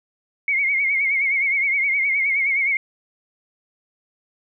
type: tone with vibrato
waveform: sine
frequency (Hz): 2189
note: C#7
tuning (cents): -22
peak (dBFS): -17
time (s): 0.48-2.77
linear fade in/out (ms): 2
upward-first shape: triangle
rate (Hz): 9.6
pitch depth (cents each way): 91
effects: none